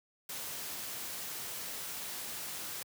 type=noise; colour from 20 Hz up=white; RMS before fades=-41 dBFS; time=0.29-2.83 s; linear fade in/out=5 ms; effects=high-pass 80 Hz 12 dB/octave